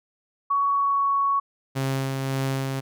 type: tone with pitch glide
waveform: sine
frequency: 1121 to 1113.9 Hz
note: C#6 to C#6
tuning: +19 to +8 cents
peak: -19 dBFS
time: 0.5-1.4 s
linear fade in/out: 10 ms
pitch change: -11 cents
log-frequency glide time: 0.7-1.12 s
type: tone with tremolo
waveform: sawtooth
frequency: 134.5 Hz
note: C3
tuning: 48 cents sharp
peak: -19 dBFS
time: 1.75-2.81 s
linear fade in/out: 20 ms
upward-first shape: sine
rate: 1.8 Hz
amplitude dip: 30%
effects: none